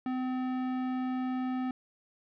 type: tone with tanh clipping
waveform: sine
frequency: 255.9 Hz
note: C4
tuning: 38 cents flat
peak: -32 dBFS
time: 0.06-1.71 s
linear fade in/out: 2 ms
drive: 16 dB
effects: none